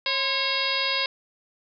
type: harmonic tone with a mistuned harmonic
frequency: 545 Hz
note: C#5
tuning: 29 cents flat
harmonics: 1 / 2 / 3 / 4 / 5 / 6 / 7 / 8 / 9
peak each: -34 / -32 / -34 / -30 / -31 / -32 / -30 / -33 / -30 dBFS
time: 0.06-1.06 s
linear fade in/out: 2 ms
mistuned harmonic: 2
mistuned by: -89 cents
effects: none